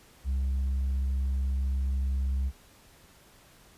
sine tone with tanh clipping, 66.7 Hz, C2, 34 cents sharp, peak -26 dBFS, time 0.24-2.52 s, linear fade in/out 50 ms, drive 2 dB, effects pink hiss -57 dBFS RMS until 3.77 s + resampled to 32000 Hz

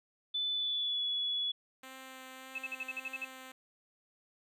sine tone with pitch glide, 3500 to 3396 Hz, A7 to G#7, -10 to +38 cents, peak -31 dBFS, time 0.34-1.52 s, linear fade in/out 10 ms, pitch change -52 cents, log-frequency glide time 0.52-1.05 s
5% pulse tone with vibrato, 261.6 Hz, C4, in tune, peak -36 dBFS, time 1.83-3.52 s, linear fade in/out 5 ms, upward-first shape sine, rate 1.7 Hz, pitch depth 9 cents each way
sine tone bursts, 2613 Hz, E7, 16 cents flat, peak -35 dBFS, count 9, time 2.55-3.249 s, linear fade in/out 5 ms, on 35 ms, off 48 ms
effects none

